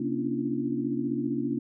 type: tone cluster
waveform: sine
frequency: 134 / 236.5 / 277.7 / 292.8 / 341.1 Hz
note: C3 / A#3 / C#4 / D4 / F4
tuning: +42 / +25 / +3 / -5 / -41 cents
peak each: -38 / -31 / -32 / -32 / -34 dBFS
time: 0-1.59 s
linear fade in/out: 5 ms
effects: none